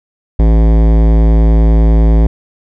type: tone with hard clipping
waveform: sine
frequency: 55 Hz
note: A1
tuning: in tune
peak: -7 dBFS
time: 0.39-2.27 s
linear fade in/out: 5 ms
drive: 18 dB
effects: none